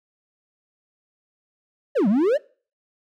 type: exponential two-way sweep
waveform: triangle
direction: down then up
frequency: 635 to 185 to 635 Hz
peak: -14 dBFS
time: 1.95-2.38 s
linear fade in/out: 20 ms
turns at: 2.08 s
effects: noise-tail reverb RT60 0.4 s tail -23 dB re dry